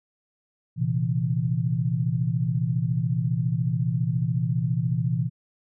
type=tone cluster; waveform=sine; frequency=117.9 / 132.3 / 165.2 Hz; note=A#2 / C3 / E3; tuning=+20 / +20 / +4 cents; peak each=-26 dBFS; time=0.76-5.3 s; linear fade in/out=50 ms; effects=none